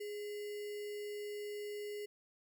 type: tone with sample-and-hold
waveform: sine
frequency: 415.3 Hz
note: G#4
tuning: in tune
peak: -40 dBFS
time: 0-2.06 s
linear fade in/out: 10 ms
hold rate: 2450 Hz
effects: none